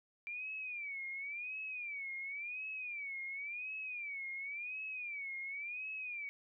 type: tone with vibrato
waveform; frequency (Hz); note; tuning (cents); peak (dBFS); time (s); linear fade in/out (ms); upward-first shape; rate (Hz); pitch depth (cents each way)
sine; 2349; D7; 0; -40; 0.27-6.29; 0; sine; 0.93; 160
effects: none